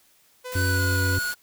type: tone with vibrato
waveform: sawtooth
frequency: 498.2 Hz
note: B4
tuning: 15 cents sharp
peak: -29 dBFS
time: 0.44-1.18 s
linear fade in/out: 20 ms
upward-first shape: square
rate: 2.9 Hz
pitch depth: 15 cents each way
type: noise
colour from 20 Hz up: white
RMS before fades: -37 dBFS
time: 0.52-1.34 s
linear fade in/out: 0 ms
type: tone with pitch glide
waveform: square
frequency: 1499 to 1454.6 Hz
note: F#6 to F#6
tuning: +22 to -30 cents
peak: -26 dBFS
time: 0.54-1.35 s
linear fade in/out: 50 ms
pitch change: -52 cents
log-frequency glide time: 0.67-0.83 s
type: harmonic tone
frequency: 92.5 Hz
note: F#2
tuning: in tune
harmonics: 1 / 3 / 4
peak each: -22 / -32 / -37 dBFS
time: 0.55-1.19 s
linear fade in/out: 5 ms
effects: white hiss -60 dBFS RMS until 1.42 s